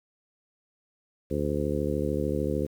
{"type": "harmonic tone", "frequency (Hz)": 73.42, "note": "D2", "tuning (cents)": 0, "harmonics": [1, 2, 3, 4, 5, 6, 7], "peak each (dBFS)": [-33, -33, -33, -33, -33, -33, -33], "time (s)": [1.3, 2.67], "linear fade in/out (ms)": 20, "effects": ["9-bit"]}